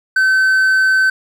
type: tone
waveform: triangle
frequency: 1533 Hz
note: G6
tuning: 39 cents flat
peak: -8 dBFS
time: 0.16-1.1 s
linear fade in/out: 5 ms
effects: none